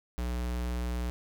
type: tone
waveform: square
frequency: 60.6 Hz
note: B1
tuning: 32 cents flat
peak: -31 dBFS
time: 0.18-1.1 s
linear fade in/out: 0 ms
effects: none